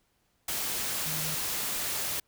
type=tone in noise; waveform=sine; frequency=156.5 Hz; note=D#3; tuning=10 cents sharp; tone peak=-38 dBFS; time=1.06-1.35 s; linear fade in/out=5 ms; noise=white; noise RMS=-32 dBFS; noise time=0.48-2.2 s; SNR=-9 dB; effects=pink hiss -72 dBFS RMS until 2.27 s